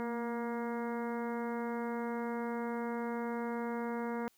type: harmonic tone with a mistuned harmonic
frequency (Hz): 236.2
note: A#3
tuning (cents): +23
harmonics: 1 / 2 / 3 / 4 / 5 / 6 / 7 / 8 / 9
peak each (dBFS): -37 / -39 / -46 / -43 / -50 / -49 / -52 / -55 / -54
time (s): 0-4.28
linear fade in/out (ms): 0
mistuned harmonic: 1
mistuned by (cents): -33
effects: white hiss -70 dBFS RMS until 4.37 s